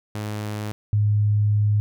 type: tone pair in turn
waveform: sawtooth / sine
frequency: 105.6 / 104.51 Hz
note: G#2 / G#2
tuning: +29 / +11 cents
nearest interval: unison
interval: 18 cents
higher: first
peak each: -23 / -16 dBFS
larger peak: second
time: 0.15-0.72 / 0.93-1.8 s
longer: second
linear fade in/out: 0 ms
effects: none